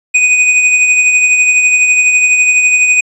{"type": "tone with tremolo", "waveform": "square", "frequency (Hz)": 2489, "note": "D#7", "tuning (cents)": 0, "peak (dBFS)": -5, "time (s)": [0.14, 3.01], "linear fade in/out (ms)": 10, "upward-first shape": "triangle", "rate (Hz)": 12, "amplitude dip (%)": 45, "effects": ["resampled to 24000 Hz"]}